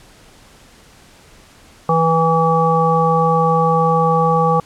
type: harmonic tone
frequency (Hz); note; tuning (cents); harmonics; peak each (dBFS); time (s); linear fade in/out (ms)
163.5; E3; -14; 1 / 3 / 5 / 7; -17 / -17 / -17 / -17; 1.89-4.6; 2
effects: pink hiss -46 dBFS RMS until 4.65 s + low-pass 10000 Hz 12 dB/octave